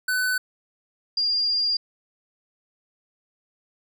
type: tone pair in turn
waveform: square / sine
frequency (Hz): 1504 / 4805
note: F#6 / D8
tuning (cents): +28 / +39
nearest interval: octave + minor sixth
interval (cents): 2011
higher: second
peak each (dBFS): -22 / -20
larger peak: second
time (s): 0.08-0.38 / 1.17-1.77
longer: second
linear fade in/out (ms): 5
effects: none